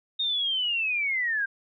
sine linear sweep, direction down, 3714 to 1568 Hz, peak -24 dBFS, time 0.19-1.46 s, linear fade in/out 10 ms, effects none

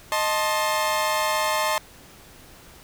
sawtooth chord, A diminished, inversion second, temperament equal with one note detuned, 622.3 / 880 / 1059.3 Hz, Eb5 / A5 / C6, 0 / 0 / +21 cents, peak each -22 dBFS, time 0.12-1.78 s, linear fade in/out 0 ms, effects pink hiss -48 dBFS RMS until 2.83 s

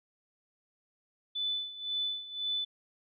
sine tone with tremolo, 3497 Hz, A7, 11 cents flat, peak -29 dBFS, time 1.35-2.65 s, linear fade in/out 10 ms, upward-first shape sine, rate 1.9 Hz, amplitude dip 80%, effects none

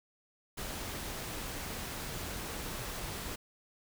pink noise, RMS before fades -40 dBFS, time 0.57-3.36 s, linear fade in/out 10 ms, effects none

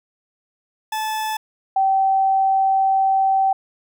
40% pulse / sine tone pair in turn, 869 / 772.5 Hz, A5 / G5, -22 / -26 cents, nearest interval major second, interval 204 cents, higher first, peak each -21 / -14 dBFS, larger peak second, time 0.92-1.37 / 1.76-3.53 s, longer second, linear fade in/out 5 ms, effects none

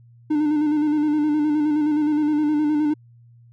triangle tone with vibrato, 300.6 Hz, D4, 40 cents sharp, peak -15 dBFS, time 0.3-2.94 s, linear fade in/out 10 ms, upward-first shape square, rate 9.6 Hz, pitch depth 33 cents each way, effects added 118 Hz sine -47 dBFS peak until 3.52 s

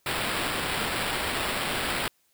white noise with sample-and-hold, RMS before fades -29 dBFS, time 0.06-2.08 s, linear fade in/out 2 ms, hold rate 6300 Hz, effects white hiss -68 dBFS RMS until 2.33 s

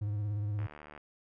triangle tone with vibrato, 103.8 Hz, G#2, in tune, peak -29 dBFS, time 0.01-0.67 s, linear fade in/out 10 ms, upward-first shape sine, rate 17 Hz, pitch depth 45 cents each way
click train, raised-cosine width 0.5 ms, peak -33 dBFS, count 30, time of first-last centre 0.59-0.977 s, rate 74.9 Hz
effects none

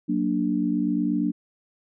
sine chord, Gb augmented, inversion none, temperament equal, 185 / 233.1 / 293.7 Hz, Gb3 / Bb3 / D4, 0 / 0 / 0 cents, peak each -27 / -26 / -24 dBFS, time 0.08-1.32 s, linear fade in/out 20 ms, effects none

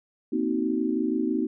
sine chord, C half-diminished seventh, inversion third, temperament just, 235.5 / 261.6 / 314 / 376.7 Hz, Bb3 / C4 / Eb4 / Gb4, +18 / 0 / +16 / +31 cents, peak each -29 / -28 / -27 / -31 dBFS, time 0.32-1.47 s, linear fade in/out 10 ms, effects none

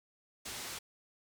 white low-pass noise, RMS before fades -43 dBFS, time 0.45-0.79 s, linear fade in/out 10 ms, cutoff 8000 Hz, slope 12 dB/octave, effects none

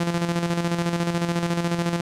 sawtooth tone with tremolo, 171.1 Hz, F3, 35 cents flat, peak -16 dBFS, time 0-2.01 s, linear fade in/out 5 ms, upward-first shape square, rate 14 Hz, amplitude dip 50%, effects low-pass 9000 Hz 12 dB/octave

